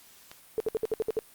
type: click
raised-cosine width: 0.2 ms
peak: -26 dBFS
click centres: 0.315 s
type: tone bursts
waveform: sine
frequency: 440 Hz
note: A4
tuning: in tune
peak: -24 dBFS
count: 8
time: 0.58-1.19 s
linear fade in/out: 0 ms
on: 22 ms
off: 62 ms
effects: white hiss -55 dBFS RMS until 1.34 s + Opus 48 kbps